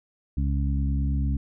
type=harmonic tone with a mistuned harmonic; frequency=69.3 Hz; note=C#2; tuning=in tune; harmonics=1 / 2 / 3 / 4; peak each=-23 / -29 / -33 / -35 dBFS; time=0.37-1.37 s; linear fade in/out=5 ms; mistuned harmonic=1; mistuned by=-16 cents; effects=none